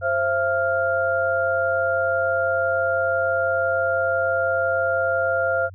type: tone cluster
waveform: sine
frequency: 528 / 674 / 1400 Hz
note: C5 / E5 / F6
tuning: +16 / +38 / +4 cents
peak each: -23 dBFS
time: 0.01-5.7 s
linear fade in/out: 50 ms
effects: added 93 Hz sine -38 dBFS peak until 5.74 s